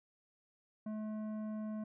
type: tone with tanh clipping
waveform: triangle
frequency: 215 Hz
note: A3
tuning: 40 cents flat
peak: -40 dBFS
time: 0.86-1.84 s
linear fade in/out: 5 ms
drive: 15 dB
effects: none